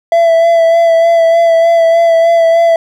triangle tone with vibrato, 667 Hz, E5, 20 cents sharp, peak -3 dBFS, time 0.12-2.76 s, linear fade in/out 2 ms, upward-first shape sine, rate 3.3 Hz, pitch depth 22 cents each way, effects none

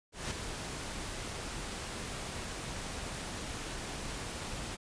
pink noise with ADSR envelope, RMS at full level -35 dBFS, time 0.12-4.77 s, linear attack 190 ms, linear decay 5 ms, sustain -5 dB, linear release 28 ms, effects resampled to 22050 Hz

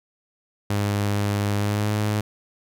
sawtooth tone with pitch glide, 102.2 to 105.5 Hz, G#2 to G#2, -27 to +28 cents, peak -17 dBFS, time 0.7-2.21 s, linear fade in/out 5 ms, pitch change +55 cents, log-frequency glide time 1.57-1.92 s, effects none

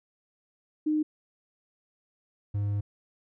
sine / triangle tone pair in turn, 306.1 / 102.15 Hz, D#4 / G#2, -28 / -28 cents, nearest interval octave + perfect fifth, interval 1900 cents, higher first, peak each -23 / -24 dBFS, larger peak first, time 0.86-1.03 / 2.54-2.81 s, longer second, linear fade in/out 10 ms, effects none

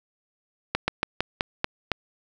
slowing click train, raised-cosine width 0.3 ms, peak -6 dBFS, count 7, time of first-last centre 0.75-1.917 s, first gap 130 ms, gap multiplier 1.16, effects none

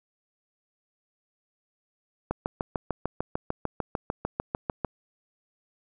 click train, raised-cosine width 1 ms, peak -13 dBFS, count 18, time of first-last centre 2.31-4.847 s, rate 6.7 Hz, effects none

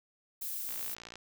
violet noise, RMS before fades -38 dBFS, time 0.41-0.95 s, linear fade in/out 10 ms
click train, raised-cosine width 0.2 ms, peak -28 dBFS, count 28, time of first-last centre 0.69-1.156 s, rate 57.9 Hz
effects none

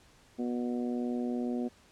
harmonic tone, 121.9 Hz, B2, 22 cents flat, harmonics 2 / 3 / 4 / 5 / 6, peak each -31 / -38 / -42 / -45 / -46 dBFS, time 0.38-1.69 s, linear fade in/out 20 ms, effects pink hiss -61 dBFS RMS until 1.91 s + low-pass 9000 Hz 12 dB/octave

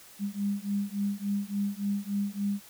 sine beating tone pair, 199.9 / 203.4 Hz, G3 / G#3, +34 / -36 cents, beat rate 3.5 Hz, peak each -31 dBFS, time 0.19-2.61 s, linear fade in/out 50 ms, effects white hiss -52 dBFS RMS until 2.69 s

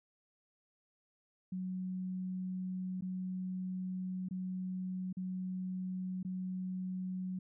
sine tone with dropouts, 185 Hz, F#3, in tune, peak -36 dBFS, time 1.52-7.39 s, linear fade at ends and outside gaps 5 ms, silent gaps 3.01-3.021 / 4.287-4.309 / 5.128-5.169 / 6.23-6.248 s, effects none

